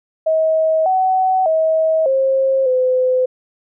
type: tone with pitch steps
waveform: sine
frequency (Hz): 637 / 752 / 639 / 534 / 510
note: D#5 / F#5 / D#5 / C5 / C5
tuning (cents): +41 / +28 / +46 / +35 / -44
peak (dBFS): -12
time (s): 0.26-3.26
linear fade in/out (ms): 10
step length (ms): 600
effects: none